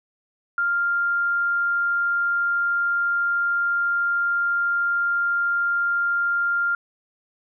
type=tone; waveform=sine; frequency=1396.9 Hz; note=F6; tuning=in tune; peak=-19 dBFS; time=0.58-6.75 s; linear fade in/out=2 ms; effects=none